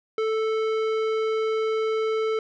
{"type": "tone with tanh clipping", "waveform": "sine", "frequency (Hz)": 440, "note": "A4", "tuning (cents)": 0, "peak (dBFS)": -24, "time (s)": [0.18, 2.39], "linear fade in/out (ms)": 2, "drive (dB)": 15, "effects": []}